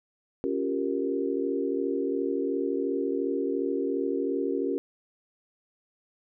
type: chord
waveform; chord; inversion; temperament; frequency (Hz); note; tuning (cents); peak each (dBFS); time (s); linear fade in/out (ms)
sine; G half-diminished seventh; second; equal; 277.2 / 349.2 / 392 / 466.2; Db4 / F4 / G4 / Bb4; 0 / 0 / 0 / 0; -30 / -33 / -30 / -32; 0.44-4.78; 0
effects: none